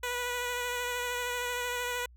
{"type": "tone with vibrato", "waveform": "10% pulse", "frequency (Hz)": 490, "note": "B4", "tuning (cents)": -14, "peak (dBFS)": -23, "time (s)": [0.03, 2.06], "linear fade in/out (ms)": 5, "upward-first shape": "triangle", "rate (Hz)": 13, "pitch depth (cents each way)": 22, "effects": ["added 60 Hz sine -52 dBFS peak until 2.16 s"]}